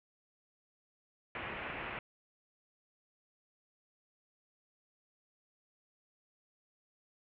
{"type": "low-pass noise", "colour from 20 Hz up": "white", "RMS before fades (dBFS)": -42, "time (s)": [1.35, 1.99], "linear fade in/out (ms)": 2, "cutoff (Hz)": 2700, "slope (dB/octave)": 48, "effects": []}